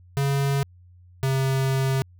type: tone pair in turn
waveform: square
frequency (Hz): 139.1 / 133.82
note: C#3 / C3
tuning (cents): +6 / +39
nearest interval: minor second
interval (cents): 67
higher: first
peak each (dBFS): -21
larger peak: neither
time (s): 0.17-0.63 / 1.23-2.02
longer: second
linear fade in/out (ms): 0
effects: added 89 Hz sine -48 dBFS peak until 2.19 s